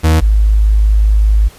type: tone pair in turn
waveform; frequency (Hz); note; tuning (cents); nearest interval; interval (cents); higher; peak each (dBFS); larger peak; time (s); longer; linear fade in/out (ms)
40% pulse / sine; 79.4 / 52.58; D#2 / G#1; +36 / +22; perfect fifth; 714; first; -6; neither; 0.03-0.21 / 0.21-1.49; second; 20
effects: pink hiss -40 dBFS RMS until 1.58 s + resampled to 32000 Hz